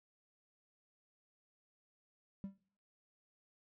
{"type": "tone with exponential decay", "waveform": "triangle", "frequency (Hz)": 196, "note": "G3", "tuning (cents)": 0, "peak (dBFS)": -34, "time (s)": [2.44, 2.58], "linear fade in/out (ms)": 0, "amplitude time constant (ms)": 29, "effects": ["noise-tail reverb RT60 0.6 s tail -25 dB re dry", "tanh soft clip ceiling -33 dBFS"]}